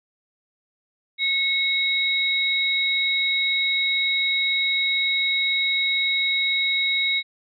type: tone pair together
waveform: sine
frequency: 2191 / 3811 Hz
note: C#7 / A#7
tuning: -21 / +38 cents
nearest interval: minor seventh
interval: 959 cents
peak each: -22 dBFS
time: 1.18-7.23 s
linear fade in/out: 50 ms
effects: none